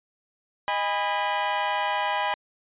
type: chord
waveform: sawtooth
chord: G# minor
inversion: second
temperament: equal with one note detuned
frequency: 622.3 / 816.3 / 987.8 Hz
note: D#5 / G#5 / B5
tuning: 0 / -30 / 0 cents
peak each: -28 / -23 / -23 dBFS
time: 0.68-2.34 s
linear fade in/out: 0 ms
effects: resampled to 8000 Hz